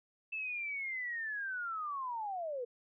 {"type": "linear sweep", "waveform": "sine", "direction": "down", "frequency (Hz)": [2648, 466.2], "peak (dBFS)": -36, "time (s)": [0.32, 2.65], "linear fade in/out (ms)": 10, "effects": []}